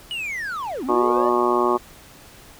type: linear two-way sweep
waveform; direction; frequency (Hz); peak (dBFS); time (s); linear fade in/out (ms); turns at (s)
triangle; down then up; 2960 to 241.6 to 609; -24; 0.11-1.29; 0; 0.84
type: harmonic tone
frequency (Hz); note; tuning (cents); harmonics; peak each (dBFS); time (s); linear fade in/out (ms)
121.5; B2; -28; 2 / 3 / 4 / 5 / 6 / 7 / 8 / 9 / 10; -28 / -20 / -31 / -27 / -31 / -26 / -29 / -22 / -30; 0.88-1.78; 20
effects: pink hiss -46 dBFS RMS until 2.59 s